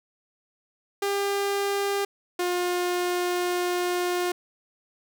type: tone pair in turn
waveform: sawtooth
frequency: 400 / 356.2 Hz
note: G4 / F4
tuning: +35 / +34 cents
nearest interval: major second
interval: 201 cents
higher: first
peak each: -20 dBFS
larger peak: neither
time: 1.02-2.05 / 2.39-4.32 s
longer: second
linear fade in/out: 5 ms
effects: none